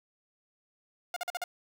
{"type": "tone bursts", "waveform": "sawtooth", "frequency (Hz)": 712, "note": "F5", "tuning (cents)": 33, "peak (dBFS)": -28, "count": 5, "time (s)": [1.14, 1.44], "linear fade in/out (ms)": 2, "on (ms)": 24, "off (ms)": 45, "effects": []}